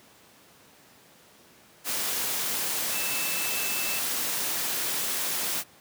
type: tone in noise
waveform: sine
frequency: 2637 Hz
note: E7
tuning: in tune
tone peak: -34 dBFS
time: 2.91-4.02 s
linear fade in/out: 50 ms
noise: white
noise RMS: -29 dBFS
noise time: 1.84-5.64 s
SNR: -8 dB
effects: pink hiss -55 dBFS RMS until 5.8 s + high-pass 150 Hz 12 dB/octave